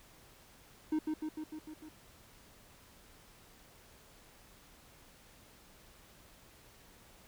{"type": "tone with echo", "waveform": "triangle", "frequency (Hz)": 310, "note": "D#4", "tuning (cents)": -6, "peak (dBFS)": -27, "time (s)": [0.92, 0.99], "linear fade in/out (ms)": 5, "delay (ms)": 150, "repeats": 6, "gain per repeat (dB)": -3, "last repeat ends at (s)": 1.89, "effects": ["pink hiss -60 dBFS RMS until 7.27 s"]}